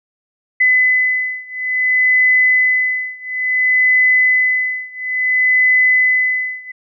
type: beating tone pair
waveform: sine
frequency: 2013 / 2013.58 Hz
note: B6 / B6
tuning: +33 / +33 cents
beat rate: 0.58 Hz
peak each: -14 / -15 dBFS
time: 0.6-6.72 s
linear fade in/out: 10 ms
effects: none